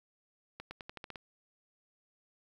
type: accelerating click train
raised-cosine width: 0.3 ms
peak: -27 dBFS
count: 8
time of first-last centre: 0.6-1.158 s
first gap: 110 ms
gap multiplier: 0.89
effects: 10-bit